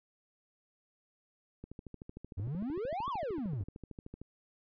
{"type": "click train", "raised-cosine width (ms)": 3, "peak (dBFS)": -32, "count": 35, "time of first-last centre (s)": [1.64, 4.216], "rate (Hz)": 13.2}
{"type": "exponential two-way sweep", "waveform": "triangle", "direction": "up then down", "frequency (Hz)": [85.8, 1180, 85.8], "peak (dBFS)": -32, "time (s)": [2.37, 3.64], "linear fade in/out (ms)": 10, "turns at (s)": 3.09}
{"effects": ["resampled to 11025 Hz"]}